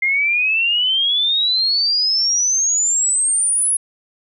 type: exponential sweep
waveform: sine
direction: up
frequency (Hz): 2100 to 10548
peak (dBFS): -14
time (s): 0.02-3.77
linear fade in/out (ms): 5
effects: none